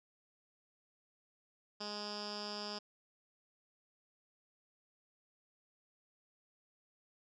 10% pulse tone with low-pass filter, 207.7 Hz, G#3, in tune, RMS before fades -43 dBFS, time 1.8-2.79 s, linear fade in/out 10 ms, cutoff 5000 Hz, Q 8.5, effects none

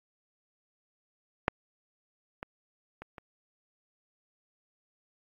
clicks, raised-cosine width 0.5 ms, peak -8 / -22 / -27 / -28 dBFS, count 4, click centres 1.481 / 2.429 / 3.02 / 3.182 s, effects AAC 64 kbps

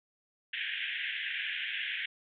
pink band-pass noise, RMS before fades -36 dBFS, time 0.53-2.06 s, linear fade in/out 5 ms, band 1600 to 3400 Hz, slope 96 dB/octave, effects none

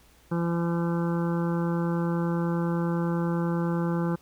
harmonic tone, 170 Hz, F3, 46 cents flat, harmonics 1 / 2 / 3 / 5 / 6 / 7 / 8 / 9, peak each -25 / -31 / -35 / -39 / -41 / -42 / -43 / -44 dBFS, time 0.31-4.16 s, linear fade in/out 10 ms, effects added 60 Hz sine -59 dBFS peak until 4.21 s + pink hiss -59 dBFS RMS until 4.21 s

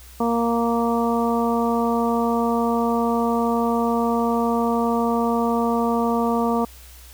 harmonic tone, 233.1 Hz, A#3, in tune, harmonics 1 / 2 / 3 / 4 / 5, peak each -21 / -24 / -26 / -27 / -28 dBFS, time 0.2-6.65 s, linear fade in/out 5 ms, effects added 62 Hz sine -43 dBFS peak until 7.13 s + white hiss -47 dBFS RMS until 7.13 s

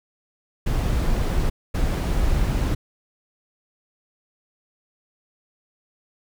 brown noise bursts at uneven times, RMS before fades -21 dBFS, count 2, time 0.66-1.5 / 1.74-2.75 s, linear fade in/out 10 ms, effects none

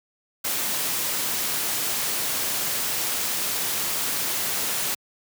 white noise, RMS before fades -26 dBFS, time 0.44-4.95 s, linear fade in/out 10 ms, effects high-pass 100 Hz 12 dB/octave

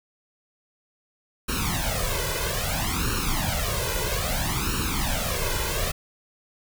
pink noise with flanger, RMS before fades -26 dBFS, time 1.48-5.92 s, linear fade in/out 10 ms, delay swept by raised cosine 0.72 to 2.02 ms, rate 0.61 Hz, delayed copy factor +0.95, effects none

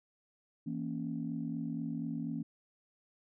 sine chord, A# diminished, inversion second, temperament equal, 164.81 / 233.1 / 277.2 Hz, E3 / A#3 / C#4, 0 / 0 / 0 cents, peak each -39 / -38 / -39 dBFS, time 0.66-2.43 s, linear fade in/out 10 ms, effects tanh soft clip ceiling -25 dBFS

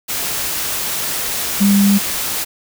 sine tone in noise, 200.4 Hz, G3, 38 cents sharp, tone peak -9 dBFS, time 1.6-1.99 s, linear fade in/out 20 ms, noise white, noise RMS -21 dBFS, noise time 0.08-2.45 s, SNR +9 dB, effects none

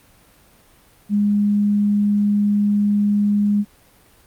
sine tone, 205.6 Hz, G#3, 17 cents flat, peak -14 dBFS, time 1.09-3.65 s, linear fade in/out 50 ms, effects pink hiss -52 dBFS RMS until 4.26 s + Opus 32 kbps

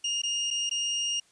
30% pulse tone with dropouts, 2837 Hz, F7, 27 cents sharp, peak -24 dBFS, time 0.04-1.2 s, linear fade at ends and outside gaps 5 ms, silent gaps 0.219-0.234 / 0.505-0.509 / 0.695-0.711 s, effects white hiss -63 dBFS RMS until 1.31 s + resampled to 22050 Hz

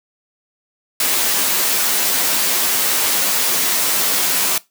white noise with comb filter, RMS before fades -17 dBFS, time 1-4.58 s, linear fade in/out 2 ms, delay 11 ms, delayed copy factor +0.65, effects noise-tail reverb RT60 0.2 s tail -20 dB re dry + high-pass 200 Hz 12 dB/octave

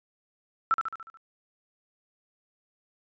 sine tone with echo, 1330 Hz, E6, 15 cents sharp, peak -19 dBFS, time 0.71-0.74 s, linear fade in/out 0 ms, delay 72 ms, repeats 6, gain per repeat -5 dB, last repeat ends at 1.172 s, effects resampled to 16000 Hz

